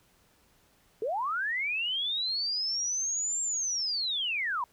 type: linear two-way sweep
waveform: sine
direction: up then down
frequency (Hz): 405.2 to 7459 to 924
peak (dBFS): -28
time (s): 1.02-4.64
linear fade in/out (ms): 2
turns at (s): 3.42
effects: pink hiss -65 dBFS RMS until 4.72 s